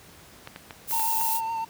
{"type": "clicks", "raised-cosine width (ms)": 0.3, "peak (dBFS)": -22, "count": 6, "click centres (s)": [0.474, 0.561, 0.708, 0.911, 0.997, 1.212]}
{"type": "noise", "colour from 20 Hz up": "violet", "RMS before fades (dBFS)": -27, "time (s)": [0.87, 1.41], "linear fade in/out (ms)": 50}
{"type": "tone with vibrato", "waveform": "triangle", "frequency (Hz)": 905, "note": "A5", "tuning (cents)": 48, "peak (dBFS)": -25, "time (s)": [0.92, 1.65], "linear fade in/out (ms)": 10, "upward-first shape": "sine", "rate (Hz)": 7.1, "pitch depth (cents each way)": 27}
{"effects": ["pink hiss -50 dBFS RMS until 1.69 s", "high-pass 60 Hz 12 dB/octave"]}